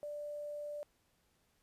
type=tone with quantisation; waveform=sine; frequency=589 Hz; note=D5; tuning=5 cents sharp; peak=-40 dBFS; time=0.03-0.83 s; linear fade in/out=0 ms; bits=11; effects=pink hiss -75 dBFS RMS until 1.62 s + resampled to 32000 Hz